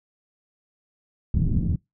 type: low-pass noise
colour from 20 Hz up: white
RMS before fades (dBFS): -22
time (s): 1.34-1.76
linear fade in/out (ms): 5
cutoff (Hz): 180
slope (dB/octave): 24
effects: noise-tail reverb RT60 0.2 s tail -26 dB re dry